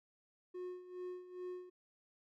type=tone with tremolo; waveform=triangle; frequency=362.4 Hz; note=F#4; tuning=36 cents flat; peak=-39 dBFS; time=0.54-1.7 s; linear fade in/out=10 ms; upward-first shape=sine; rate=2.4 Hz; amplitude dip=75%; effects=none